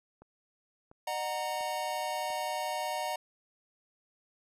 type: click train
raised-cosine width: 1 ms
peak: -39 dBFS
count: 4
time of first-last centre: 0.22-2.303 s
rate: 1.44 Hz
type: chord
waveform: square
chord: D# minor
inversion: none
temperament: equal with one note detuned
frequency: 608.7 / 740 / 932.3 Hz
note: D#5 / F#5 / A#5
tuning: -38 / 0 / 0 cents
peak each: -38 / -37 / -37 dBFS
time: 1.07-3.16 s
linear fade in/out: 5 ms
effects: resampled to 32000 Hz